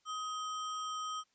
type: tone with sample-and-hold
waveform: sine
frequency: 1259 Hz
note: D#6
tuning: 20 cents sharp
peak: -36 dBFS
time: 0.05-1.24 s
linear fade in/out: 50 ms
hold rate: 4410 Hz
effects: white hiss -75 dBFS RMS until 1.34 s + resampled to 16000 Hz